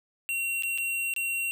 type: tone with dropouts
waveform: square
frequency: 2742 Hz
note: F7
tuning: 32 cents flat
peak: -28 dBFS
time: 0.29-1.51 s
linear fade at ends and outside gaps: 0 ms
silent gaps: 0.624-0.634 / 0.777-0.783 / 1.138-1.163 s
effects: none